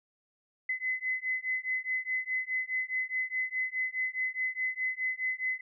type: beating tone pair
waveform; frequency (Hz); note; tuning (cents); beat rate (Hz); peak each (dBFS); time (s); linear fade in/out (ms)
sine; 2028 / 2032.8; B6 / B6; +45 / +49; 4.8; -33 / -33; 0.69-5.61; 5
effects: none